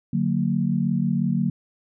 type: chord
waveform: sine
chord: D augmented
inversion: none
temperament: just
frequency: 146.83 / 183.54 / 229.4 Hz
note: D3 / F#3 / A#3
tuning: 0 / -14 / -28 cents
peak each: -25 / -23 / -24 dBFS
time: 0.13-1.5 s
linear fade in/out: 5 ms
effects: none